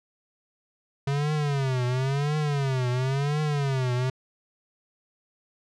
square tone with vibrato, 137.3 Hz, C#3, 16 cents flat, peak -24 dBFS, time 1.07-4.1 s, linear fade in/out 5 ms, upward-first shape triangle, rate 0.96 Hz, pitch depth 200 cents each way, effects low-pass 6000 Hz 12 dB/octave

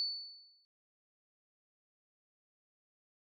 sine tone with exponential decay, 4477 Hz, C#8, 16 cents sharp, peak -30 dBFS, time 0-0.65 s, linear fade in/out 0 ms, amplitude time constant 140 ms, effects none

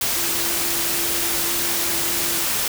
sine tone in noise, 340.4 Hz, F4, 44 cents flat, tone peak -33 dBFS, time 0.16-2.45 s, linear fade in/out 2 ms, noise white, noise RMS -22 dBFS, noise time 0.01-2.68 s, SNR -14 dB, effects none

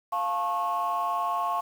sine chord, F augmented, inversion none, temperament just, 698.5 / 873.1 / 1091.3 Hz, F5 / A5 / C#6, 0 / -14 / -27 cents, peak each -29 / -31 / -26 dBFS, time 0.12-1.61 s, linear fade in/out 10 ms, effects tanh soft clip ceiling -20 dBFS + 8-bit

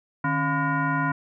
sine tone with frequency modulation, 580 Hz, D5, 22 cents flat, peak -21 dBFS, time 0.24-1.12 s, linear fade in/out 5 ms, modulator 427 Hz, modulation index 2.5, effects none

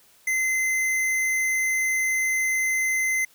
square tone, 2061 Hz, C7, 27 cents flat, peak -22 dBFS, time 0.27-3.25 s, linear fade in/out 5 ms, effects white hiss -57 dBFS RMS until 3.34 s

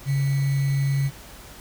sine tone with sample-and-hold, 138.4 Hz, C#3, 2 cents flat, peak -19 dBFS, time 0.05-1.11 s, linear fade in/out 50 ms, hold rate 2100 Hz, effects added 50 Hz sine -49 dBFS peak until 1.6 s + pink hiss -44 dBFS RMS until 1.6 s

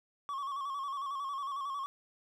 triangle tone with vibrato, 1108.7 Hz, C#6, in tune, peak -33 dBFS, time 0.29-1.86 s, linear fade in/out 0 ms, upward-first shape square, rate 11 Hz, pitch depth 52 cents each way, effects none

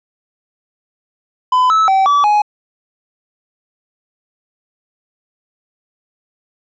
triangle tone with pitch steps, 1009 / 1304 / 770 / 1150 / 836 Hz, B5 / E6 / G5 / D6 / G#5, +37 / -19 / -31 / -37 / +11 cents, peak -7 dBFS, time 1.52-2.42 s, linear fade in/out 5 ms, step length 180 ms, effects resampled to 16000 Hz

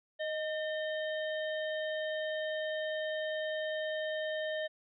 harmonic tone with a mistuned harmonic, 622.3 Hz, D#5, in tune, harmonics 1 / 3 / 5 / 6, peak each -34 / -40 / -45 / -49 dBFS, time 0.19-4.68 s, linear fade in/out 20 ms, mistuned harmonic 3, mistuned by -56 cents, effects none

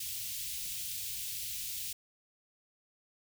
white band-stop noise, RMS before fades -39 dBFS, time 0-1.93 s, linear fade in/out 5 ms, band 140 to 2600 Hz, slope 24 dB/octave, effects none

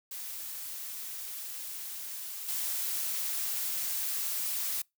blue noise with level steps, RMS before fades -40 / -33 dBFS, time 0.11-4.82 s, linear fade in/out 5 ms, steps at 2.48 s, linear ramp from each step 10 ms, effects noise-tail reverb RT60 0.2 s tail -26 dB re dry

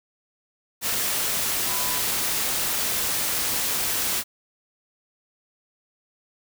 sine tone in noise, 997 Hz, B5, 16 cents sharp, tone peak -34 dBFS, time 1.66-2.03 s, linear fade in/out 50 ms, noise white, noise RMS -25 dBFS, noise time 0.81-4.24 s, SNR -12 dB, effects none

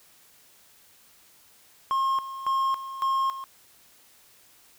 triangle tone with tremolo, 1073 Hz, C6, 43 cents sharp, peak -20 dBFS, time 1.91-3.44 s, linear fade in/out 0 ms, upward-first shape square, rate 1.8 Hz, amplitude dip 75%, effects white hiss -57 dBFS RMS until 4.78 s

